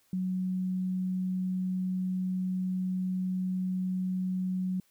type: tone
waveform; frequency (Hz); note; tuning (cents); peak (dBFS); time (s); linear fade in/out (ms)
sine; 185; F#3; 0; -28; 0.13-4.8; 2
effects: white hiss -68 dBFS RMS until 4.9 s